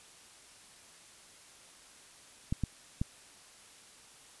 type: clicks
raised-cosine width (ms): 5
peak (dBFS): -18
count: 3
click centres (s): 2.525 / 2.637 / 3.015
effects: white hiss -56 dBFS RMS until 4.4 s + resampled to 24000 Hz